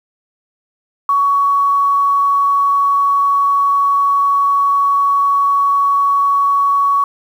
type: tone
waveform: sine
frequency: 1122 Hz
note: C#6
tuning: 21 cents sharp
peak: -10 dBFS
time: 1.09-7.04 s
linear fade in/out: 2 ms
effects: 7-bit